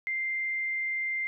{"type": "tone", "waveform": "sine", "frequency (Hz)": 2093, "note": "C7", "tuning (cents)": 0, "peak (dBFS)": -28, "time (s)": [0.07, 1.27], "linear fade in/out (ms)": 0, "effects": []}